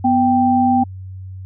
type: tone pair together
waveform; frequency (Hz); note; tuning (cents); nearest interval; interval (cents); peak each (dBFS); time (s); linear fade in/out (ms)
sine; 246.9 / 784; B3 / G5; 0 / 0; octave + minor sixth; 2000; -14; 0.04-0.84; 10
effects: added 94 Hz sine -29 dBFS peak until 1.45 s